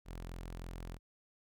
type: tone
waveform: sawtooth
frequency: 43.08 Hz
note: F1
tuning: 23 cents flat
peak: -39 dBFS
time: 0.05-0.99 s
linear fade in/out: 50 ms
effects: none